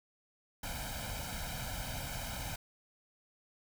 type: noise with comb filter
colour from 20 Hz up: pink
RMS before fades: -40 dBFS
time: 0.63-2.56 s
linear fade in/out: 5 ms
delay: 1.3 ms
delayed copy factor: +0.9
effects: none